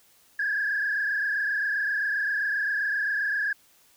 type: tone with frequency modulation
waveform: sine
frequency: 1660 Hz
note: G#6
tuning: 1 cent flat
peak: -23 dBFS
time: 0.39-3.53 s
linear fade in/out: 5 ms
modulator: 27.6 Hz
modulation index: 2.4
effects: tanh soft clip ceiling -19 dBFS + white hiss -60 dBFS RMS until 3.96 s